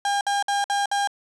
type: tone bursts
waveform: 35% pulse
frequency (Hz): 806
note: G5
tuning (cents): +48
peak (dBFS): -19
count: 5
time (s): 0.05-1.074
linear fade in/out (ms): 2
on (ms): 160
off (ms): 56
effects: resampled to 22050 Hz + 9-bit